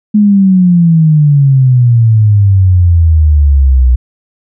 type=exponential sweep; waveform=sine; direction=down; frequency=212.9 to 60.9 Hz; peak=-3 dBFS; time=0.14-3.96 s; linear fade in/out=10 ms; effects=none